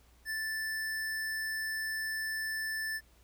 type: tone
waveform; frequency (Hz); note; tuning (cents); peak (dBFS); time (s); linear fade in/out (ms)
square; 1760; A6; 0; -34; 0.25-3.01; 50
effects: added 60 Hz sine -61 dBFS peak until 3.23 s + pink hiss -66 dBFS RMS until 3.23 s